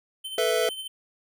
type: tone with tremolo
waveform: square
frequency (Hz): 3084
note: G7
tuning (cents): -29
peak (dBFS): -32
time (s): 0.24-0.88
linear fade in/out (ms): 10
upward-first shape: sine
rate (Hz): 13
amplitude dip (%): 50
type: chord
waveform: square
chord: A suspended second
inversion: none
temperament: just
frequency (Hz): 440 / 495 / 660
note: A4 / B4 / E5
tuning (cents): 0 / +4 / +2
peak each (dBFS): -27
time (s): 0.38-0.69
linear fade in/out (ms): 2
effects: none